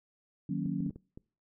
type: chord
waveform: sine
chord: D# minor seventh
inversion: none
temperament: equal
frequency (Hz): 155.56 / 185 / 233.1 / 277.2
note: D#3 / F#3 / A#3 / C#4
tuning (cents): 0 / 0 / 0 / 0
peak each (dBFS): -36 / -34 / -38 / -36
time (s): 0.49-0.9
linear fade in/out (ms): 5
type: clicks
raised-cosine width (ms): 3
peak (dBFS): -33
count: 6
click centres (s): 0.659 / 0.805 / 0.863 / 0.907 / 0.96 / 1.175
effects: noise-tail reverb RT60 0.4 s tail -24 dB re dry